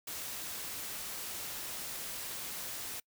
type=noise; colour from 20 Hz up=white; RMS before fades=-41 dBFS; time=0.07-3 s; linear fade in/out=5 ms; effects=noise-tail reverb RT60 0.1 s tail -26 dB re dry